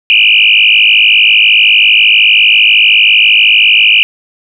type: tone with frequency modulation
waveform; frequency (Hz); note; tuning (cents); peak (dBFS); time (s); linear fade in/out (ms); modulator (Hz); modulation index
sine; 2682; E7; +29; -3; 0.1-4.03; 0; 52.8; 5.6
effects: none